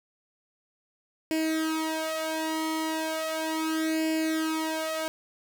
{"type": "tone with flanger", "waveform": "sawtooth", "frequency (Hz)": 317.9, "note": "D#4", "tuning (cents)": 37, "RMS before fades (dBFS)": -29, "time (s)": [1.31, 5.08], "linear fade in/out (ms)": 0, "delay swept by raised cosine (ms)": [0.4, 2.2], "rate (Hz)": 0.36, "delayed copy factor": 0.85, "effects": []}